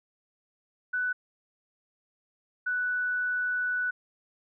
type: tone pair in turn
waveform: sine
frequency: 1491 / 1483.9 Hz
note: F#6 / F#6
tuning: +13 / +5 cents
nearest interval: unison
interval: 8 cents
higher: first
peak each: -26 dBFS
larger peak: neither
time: 0.93-1.13 / 2.66-3.91 s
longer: second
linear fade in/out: 10 ms
effects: none